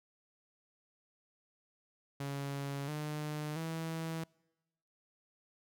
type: tone with pitch steps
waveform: sawtooth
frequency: 140 / 150.92 / 162.69 Hz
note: C#3 / D3 / E3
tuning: +18 / +48 / -22 cents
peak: -33 dBFS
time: 2.2-4.24 s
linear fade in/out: 5 ms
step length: 680 ms
effects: noise-tail reverb RT60 1.0 s tail -26 dB re dry